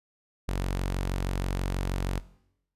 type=tone; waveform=sawtooth; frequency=46.25 Hz; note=F#1; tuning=in tune; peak=-23 dBFS; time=0.48-2.2 s; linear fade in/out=10 ms; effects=noise-tail reverb RT60 0.8 s tail -19 dB re dry + resampled to 32000 Hz